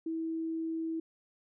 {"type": "tone", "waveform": "sine", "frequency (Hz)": 325, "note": "E4", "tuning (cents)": -24, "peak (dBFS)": -32, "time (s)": [0.06, 1], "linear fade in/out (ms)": 5, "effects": []}